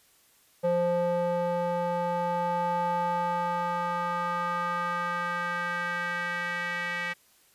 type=tone with band-pass filter sweep; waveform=square; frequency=174.61 Hz; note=F3; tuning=in tune; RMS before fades=-29 dBFS; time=0.63-7.14 s; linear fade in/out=20 ms; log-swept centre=560 to 2000 Hz; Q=3.2; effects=white hiss -62 dBFS RMS until 7.54 s + resampled to 32000 Hz

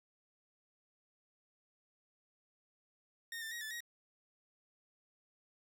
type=tone with pitch steps; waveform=sawtooth; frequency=1844 / 1785 / 1889 / 1748 / 1889 Hz; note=A#6 / A6 / A#6 / A6 / A#6; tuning=-19 / +24 / +22 / -12 / +22 cents; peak=-38 dBFS; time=3.32-3.805 s; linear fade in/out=2 ms; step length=97 ms; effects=none

